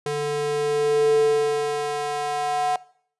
square tone with high-pass filter sweep, 146.83 Hz, D3, in tune, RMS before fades -22 dBFS, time 0.06-2.76 s, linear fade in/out 2 ms, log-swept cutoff 310 to 730 Hz, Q 6.4, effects noise-tail reverb RT60 0.6 s tail -22 dB re dry + resampled to 24000 Hz

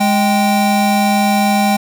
square tone pair together, 207.5 / 784 Hz, G#3 / G5, -1 / 0 cents, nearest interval octave + major seventh, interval 2301 cents, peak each -14 / -15 dBFS, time 0-1.77 s, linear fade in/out 10 ms, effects none

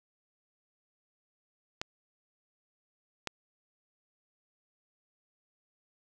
clicks, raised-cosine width 0.2 ms, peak -16 dBFS, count 2, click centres 1.815 / 3.273 s, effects none

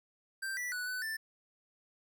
square tone with pitch steps, 1570 / 1962 / 1479 / 1500 / 1771 Hz, G6 / B6 / F#6 / F#6 / A6, +2 / -12 / -1 / +23 / +11 cents, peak -36 dBFS, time 0.42-1.17 s, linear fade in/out 10 ms, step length 150 ms, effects 12-bit

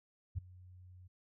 sine tone with ADSR envelope, 91 Hz, F#2, 28 cents flat, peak -31 dBFS, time 0.35-1.08 s, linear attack 30 ms, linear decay 9 ms, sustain -22 dB, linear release 14 ms, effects none

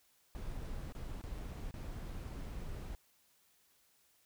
brown noise with dropouts, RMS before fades -43 dBFS, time 0.35-2.95 s, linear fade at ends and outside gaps 0 ms, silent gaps 0.924-0.951 / 1.215-1.239 / 1.379-1.384 / 1.71-1.741 s, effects white hiss -71 dBFS RMS until 4.25 s

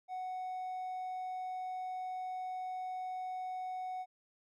triangle tone, 741 Hz, F#5, 2 cents sharp, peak -35 dBFS, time 0.08-4.06 s, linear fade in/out 50 ms, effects tanh soft clip ceiling -31 dBFS

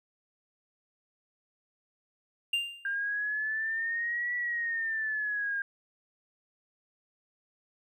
triangle tone with exponential decay, 2794 Hz, F7, in tune, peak -22 dBFS, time 2.53-2.95 s, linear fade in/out 5 ms, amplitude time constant 90 ms
sine exponential two-way sweep, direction up then down, 1596 to 1951 to 1608 Hz, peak -29 dBFS, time 2.85-5.62 s, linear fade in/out 2 ms, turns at 4.35 s
effects none

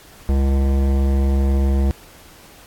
sine tone with hard clipping, 68.1 Hz, C#2, 30 cents flat, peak -16 dBFS, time 0.29-1.91 s, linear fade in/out 0 ms, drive 16 dB, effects pink hiss -45 dBFS RMS until 2.66 s + AAC 64 kbps

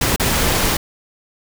pink noise with dropouts, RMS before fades -17 dBFS, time 0.01-0.77 s, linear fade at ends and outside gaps 5 ms, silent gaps 0.162-0.197 s, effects none

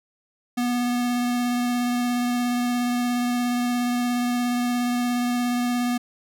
square tone with vibrato, 243.8 Hz, B3, 22 cents flat, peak -22 dBFS, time 0.57-5.98 s, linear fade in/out 10 ms, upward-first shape sine, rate 17 Hz, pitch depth 11 cents each way, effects none

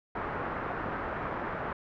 white low-pass noise, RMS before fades -35 dBFS, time 0.15-1.73 s, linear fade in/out 5 ms, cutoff 1500 Hz, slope 24 dB/octave, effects none

